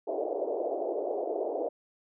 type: band-pass noise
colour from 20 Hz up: white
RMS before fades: -32 dBFS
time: 0.07-1.69 s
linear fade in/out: 10 ms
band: 340 to 680 Hz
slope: 48 dB/octave
effects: none